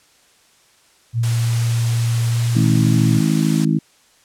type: tone with pitch glide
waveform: sine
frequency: 116.54 to 118.03 Hz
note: A#2 to A#2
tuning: 0 to +22 cents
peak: -15 dBFS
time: 1.13-3.22 s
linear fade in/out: 50 ms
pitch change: +22 cents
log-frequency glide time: 2.29-2.51 s
type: high-pass noise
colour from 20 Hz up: white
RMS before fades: -29 dBFS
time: 1.23-3.65 s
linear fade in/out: 5 ms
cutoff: 240 Hz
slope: 48 dB/octave
type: harmonic tone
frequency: 53.4 Hz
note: G#1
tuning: 49 cents sharp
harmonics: 3 / 4 / 5 / 6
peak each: -17 / -19 / -21 / -23 dBFS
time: 2.55-3.79 s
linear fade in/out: 10 ms
effects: white hiss -54 dBFS RMS until 4.24 s + low-pass 9000 Hz 12 dB/octave